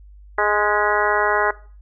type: harmonic tone with a mistuned harmonic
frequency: 208.2 Hz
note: G#3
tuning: 5 cents sharp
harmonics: 2 / 3 / 4 / 5 / 6 / 7 / 8 / 9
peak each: -23 / -24 / -23 / -24 / -25 / -25 / -25 / -26 dBFS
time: 0.38-1.51 s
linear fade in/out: 5 ms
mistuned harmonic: 9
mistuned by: +53 cents
effects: noise-tail reverb RT60 0.4 s tail -19 dB re dry + added 50 Hz sine -41 dBFS peak until 1.81 s